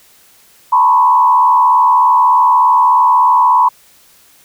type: tone with frequency modulation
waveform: sine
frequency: 987.8 Hz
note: B5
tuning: in tune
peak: -6 dBFS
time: 0.72-3.69 s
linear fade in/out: 10 ms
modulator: 76.7 Hz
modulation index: 0.99
effects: white hiss -47 dBFS RMS until 4.44 s